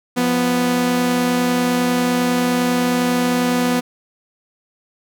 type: tone pair together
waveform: sawtooth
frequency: 174.7 / 247.1 Hz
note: F3 / B3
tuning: +1 / +1 cents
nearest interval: tritone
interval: 600 cents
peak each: -20 / -12 dBFS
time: 0.16-3.81 s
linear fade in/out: 20 ms
effects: none